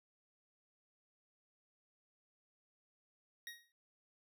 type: tone with exponential decay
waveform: 25% pulse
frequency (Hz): 1881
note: A#6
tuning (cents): +15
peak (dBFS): -39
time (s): 3.47-3.72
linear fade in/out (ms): 1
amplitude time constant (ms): 53
effects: none